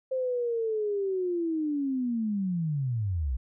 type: linear sweep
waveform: sine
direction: down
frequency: 526 to 56.9 Hz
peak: -26 dBFS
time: 0.11-3.37 s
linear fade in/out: 10 ms
effects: none